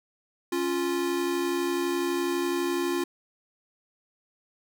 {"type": "tone pair together", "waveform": "square", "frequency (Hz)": [277.2, 349.2], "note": ["C#4", "F4"], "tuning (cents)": [0, 0], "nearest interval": "major third", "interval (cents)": 400, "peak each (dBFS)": [-32, -27], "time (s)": [0.52, 3.04], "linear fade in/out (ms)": 5, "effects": []}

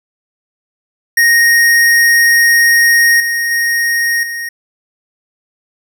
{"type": "tone with level steps", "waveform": "square", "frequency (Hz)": 1864.7, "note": "A#6", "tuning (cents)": 0, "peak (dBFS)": [-7, -14, -12, -20], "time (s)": [1.17, 4.49], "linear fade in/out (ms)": 5, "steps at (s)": [3.2, 3.51, 4.23], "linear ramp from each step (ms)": 2, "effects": []}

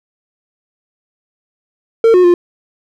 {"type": "tone with pitch steps", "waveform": "triangle", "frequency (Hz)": [455, 362.6, 351.1], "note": ["A#4", "F#4", "F4"], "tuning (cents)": [-42, -35, 9], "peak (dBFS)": -3, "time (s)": [2.04, 2.34], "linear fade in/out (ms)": 2, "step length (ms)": 100, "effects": []}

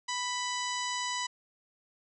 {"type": "harmonic tone with a mistuned harmonic", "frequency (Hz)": 988, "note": "B5", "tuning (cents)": 0, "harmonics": [1, 2, 3, 4, 5, 6, 7, 8], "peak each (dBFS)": [-35, -38, -40, -41, -42, -43, -43, -44], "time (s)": [0.08, 1.27], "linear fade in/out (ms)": 10, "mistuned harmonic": 3, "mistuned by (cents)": 17, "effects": []}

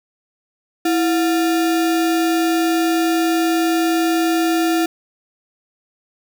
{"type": "tone with sample-and-hold", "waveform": "sine", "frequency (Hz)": 329.6, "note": "E4", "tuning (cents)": 0, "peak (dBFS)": -14, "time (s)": [0.85, 4.86], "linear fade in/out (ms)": 5, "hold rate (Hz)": 1050, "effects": []}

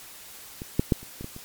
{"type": "clicks", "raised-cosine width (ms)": 3, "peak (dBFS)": [-22, -7, -6, -30, -23, -21, -27], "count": 7, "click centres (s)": [0.619, 0.795, 0.922, 1.03, 1.21, 1.244, 1.364], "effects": ["white hiss -45 dBFS RMS until 1.44 s", "MP3 96 kbps"]}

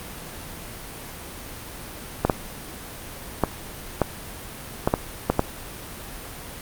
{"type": "clicks", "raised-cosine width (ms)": 1, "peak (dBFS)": -3, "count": 8, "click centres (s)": [2.25, 2.298, 3.437, 4.017, 4.875, 4.939, 5.3, 5.394], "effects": ["pink hiss -37 dBFS RMS until 6.61 s", "Opus 32 kbps"]}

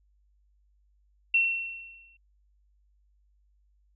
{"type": "tone with exponential decay", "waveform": "sine", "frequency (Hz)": 2714, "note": "E7", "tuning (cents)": 50, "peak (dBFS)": -18, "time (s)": [1.34, 2.17], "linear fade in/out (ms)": 5, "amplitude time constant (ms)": 180, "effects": ["added 50 Hz sine -63 dBFS peak until 3.95 s"]}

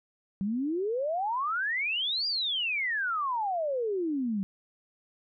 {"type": "exponential two-way sweep", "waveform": "sine", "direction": "up then down", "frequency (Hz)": [188.1, 4888, 188.1], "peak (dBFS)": -27, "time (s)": [0.41, 4.43], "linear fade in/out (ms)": 0, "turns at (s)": 2.27, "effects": []}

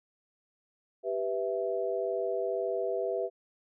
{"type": "chord", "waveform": "sine", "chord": "E minor", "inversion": "first", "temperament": "equal", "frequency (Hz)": [392, 493.9, 659.3], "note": ["G4", "B4", "E5"], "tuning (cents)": [0, 0, 0], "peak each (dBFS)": -33, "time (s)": [1.03, 3.3], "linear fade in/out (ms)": 50, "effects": []}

